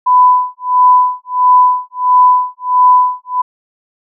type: tone with tremolo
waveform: sine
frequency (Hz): 999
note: B5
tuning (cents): +20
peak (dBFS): -3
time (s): 0.06-3.42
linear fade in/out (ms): 10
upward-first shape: sine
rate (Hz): 1.5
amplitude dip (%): 100
effects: none